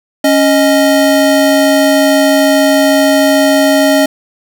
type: tone pair together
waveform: square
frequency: 277.2 / 622.3 Hz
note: C#4 / D#5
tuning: 0 / 0 cents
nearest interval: octave + major second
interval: 1400 cents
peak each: -10 dBFS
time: 0.24-4.06 s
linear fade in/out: 5 ms
effects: none